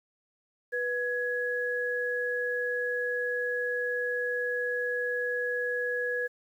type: tone pair together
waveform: sine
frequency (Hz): 490.8 / 1675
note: B4 / G#6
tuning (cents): -11 / +14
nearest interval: octave + major sixth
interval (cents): 2125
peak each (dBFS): -31 / -30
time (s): 0.72-6.28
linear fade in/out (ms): 20
effects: 10-bit